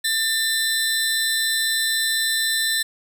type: tone pair together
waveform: 25% pulse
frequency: 1790 / 4018 Hz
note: A6 / B7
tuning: +29 / +29 cents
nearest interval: octave + major second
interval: 1400 cents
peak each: -18 dBFS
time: 0.04-2.83 s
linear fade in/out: 10 ms
effects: none